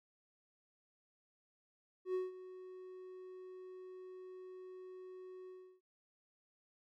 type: tone with ADSR envelope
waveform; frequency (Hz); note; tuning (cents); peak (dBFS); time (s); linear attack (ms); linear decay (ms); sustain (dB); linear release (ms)
triangle; 370; F#4; 0; -31; 2.05-5.81; 93; 170; -16; 330
effects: none